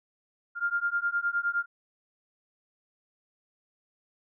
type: beating tone pair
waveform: sine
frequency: 1396.9 / 1406.6 Hz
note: F6 / F6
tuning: 0 / +12 cents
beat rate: 9.7 Hz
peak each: -29 dBFS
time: 0.55-1.66 s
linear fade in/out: 50 ms
effects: none